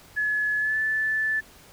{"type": "tone with pitch glide", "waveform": "sine", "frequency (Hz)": [1704, 1749.9], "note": ["G#6", "A6"], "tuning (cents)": [44, -10], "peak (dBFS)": -22, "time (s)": [0.16, 1.41], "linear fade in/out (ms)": 20, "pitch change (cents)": 46, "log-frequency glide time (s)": [0.58, 0.78], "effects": ["pink hiss -51 dBFS RMS until 1.72 s"]}